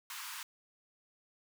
pink high-pass noise, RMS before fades -44 dBFS, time 0.1-0.43 s, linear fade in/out 2 ms, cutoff 910 Hz, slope 96 dB/octave, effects none

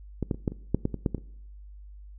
clicks, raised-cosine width 3 ms, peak -15 / -13 / -25 / -12 / -25 / -9 / -12 / -18 / -11 / -16 / -28 dBFS, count 11, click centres 0.227 / 0.312 / 0.345 / 0.478 / 0.52 / 0.746 / 0.854 / 0.943 / 1.062 / 1.147 / 1.181 s, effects noise-tail reverb RT60 0.8 s tail -22 dB re dry + added 50 Hz sine -43 dBFS peak until 2.18 s

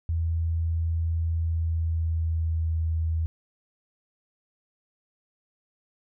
sine tone with pitch glide, 82.41 to 81.04 Hz, E2 to E2, 0 to -29 cents, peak -23 dBFS, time 0.09-3.26 s, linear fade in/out 0 ms, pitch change -29 cents, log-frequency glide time 1.3-2.74 s, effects none

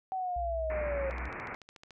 sine linear sweep, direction down, 763 to 535 Hz, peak -31 dBFS, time 0.12-1.1 s, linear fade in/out 0 ms
sine tone, 61.74 Hz, B1, in tune, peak -36 dBFS, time 0.36-1.29 s, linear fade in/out 5 ms
white low-pass noise, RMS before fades -41 dBFS, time 0.7-1.55 s, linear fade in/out 0 ms, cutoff 2400 Hz, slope 96 dB/octave
click train, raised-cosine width 0.2 ms, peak -33 dBFS, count 12, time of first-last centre 1.11-1.907 s, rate 13.8 Hz
effects none

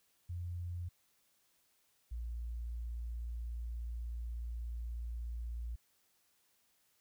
sine tone pair in turn, 87.31 / 58.27 Hz, F2 / A#1, 0 / 0 cents, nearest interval perfect fifth, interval 700 cents, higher first, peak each -38 / -38 dBFS, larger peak neither, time 0.29-0.89 / 2.11-5.76 s, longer second, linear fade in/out 10 ms, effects white hiss -74 dBFS RMS until 7 s

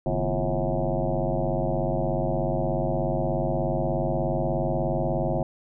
sine tone with frequency modulation, 251.7 Hz, B3, 33 cents sharp, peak -22 dBFS, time 0.06-5.43 s, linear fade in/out 2 ms, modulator 96.7 Hz, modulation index 5, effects none

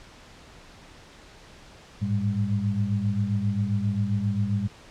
sine tone cluster, 102.6 / 110.1 / 199.5 Hz, G#2 / A2 / G3, -21 / +2 / +31 cents, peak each -27 dBFS, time 2.01-4.68 s, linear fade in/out 20 ms, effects pink hiss -49 dBFS RMS until 4.9 s + low-pass 6000 Hz 12 dB/octave

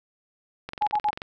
click train, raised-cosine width 0.3 ms, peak -18 dBFS, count 13, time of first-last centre 0.69-1.219 s, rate 22.7 Hz
sine tone bursts, 841 Hz, G#5, 22 cents sharp, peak -20 dBFS, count 3, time 0.81-1.107 s, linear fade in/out 10 ms, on 65 ms, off 51 ms
effects none

